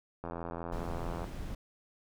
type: click train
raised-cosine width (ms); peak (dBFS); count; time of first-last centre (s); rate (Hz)
1; -25; 86; 0.24-1.242; 84.8
type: noise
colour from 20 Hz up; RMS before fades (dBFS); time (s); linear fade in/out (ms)
brown; -39; 0.72-1.55; 5
effects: none